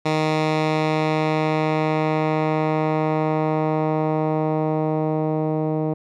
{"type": "tone with low-pass filter sweep", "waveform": "10% pulse", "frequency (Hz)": 155.7, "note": "D#3", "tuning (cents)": 2, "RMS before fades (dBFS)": -21, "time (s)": [0.05, 5.94], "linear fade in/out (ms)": 10, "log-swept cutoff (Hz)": [4800, 540], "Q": 0.75, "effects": []}